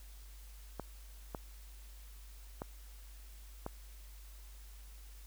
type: clicks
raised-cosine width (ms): 1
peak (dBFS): -25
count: 4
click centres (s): 0.797 / 1.348 / 2.619 / 3.664
effects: added 50 Hz sine -50 dBFS peak until 5.26 s + white hiss -61 dBFS RMS until 5.26 s